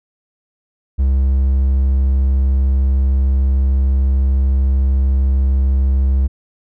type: tone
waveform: triangle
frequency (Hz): 66.7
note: C2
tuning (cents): +34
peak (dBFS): -9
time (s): 0.98-6.28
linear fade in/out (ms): 20
effects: none